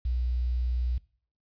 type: tone with quantisation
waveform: sine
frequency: 61.2 Hz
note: B1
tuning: 15 cents flat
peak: -25 dBFS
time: 0.05-0.98 s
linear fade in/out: 5 ms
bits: 9
effects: noise-tail reverb RT60 0.5 s tail -22 dB re dry + resampled to 11025 Hz